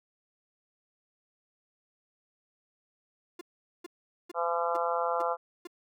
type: tone bursts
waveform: 45% pulse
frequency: 349.2 Hz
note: F4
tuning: in tune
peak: -39 dBFS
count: 6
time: 3.39-5.672 s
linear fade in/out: 5 ms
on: 22 ms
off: 430 ms
type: harmonic tone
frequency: 170 Hz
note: F3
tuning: 46 cents flat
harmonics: 3 / 4 / 5 / 6 / 7 / 8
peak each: -32 / -33 / -34 / -35 / -35 / -36 dBFS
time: 4.34-5.37 s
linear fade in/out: 50 ms
effects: none